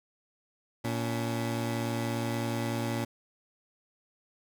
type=tone pair together; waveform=20% pulse; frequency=116.54 / 283.5 Hz; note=A#2 / C#4; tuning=0 / +39 cents; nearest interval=octave + minor third; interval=1539 cents; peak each=-26 / -30 dBFS; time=0.84-3.05 s; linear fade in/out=10 ms; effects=none